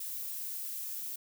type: noise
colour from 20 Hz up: violet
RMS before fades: -39 dBFS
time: 0-1.16 s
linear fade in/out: 5 ms
effects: none